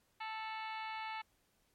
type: harmonic tone with a mistuned harmonic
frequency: 440 Hz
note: A4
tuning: in tune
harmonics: 2 / 3 / 4 / 5 / 6 / 7 / 8 / 9 / 10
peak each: -42 / -49 / -51 / -48 / -52 / -56 / -58 / -58 / -60 dBFS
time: 0.2-1.22 s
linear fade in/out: 10 ms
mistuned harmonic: 7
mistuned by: -71 cents
effects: pink hiss -75 dBFS RMS until 1.74 s + MP3 64 kbps